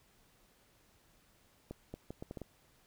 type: accelerating click train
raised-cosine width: 2 ms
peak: -29 dBFS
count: 7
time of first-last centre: 1.71-2.417 s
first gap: 230 ms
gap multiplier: 0.72
effects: pink hiss -68 dBFS RMS until 2.86 s